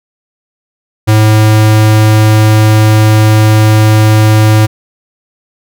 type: tone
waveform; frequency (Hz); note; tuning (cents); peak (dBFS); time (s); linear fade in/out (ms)
square; 108.1; A2; -30; -4; 1.07-4.67; 20
effects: none